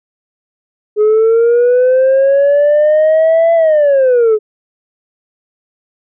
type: linear two-way sweep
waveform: sine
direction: up then down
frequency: 418.7 to 672 to 418.7 Hz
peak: -4 dBFS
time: 0.96-4.39 s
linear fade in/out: 50 ms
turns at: 3.54 s
effects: tanh soft clip ceiling -5 dBFS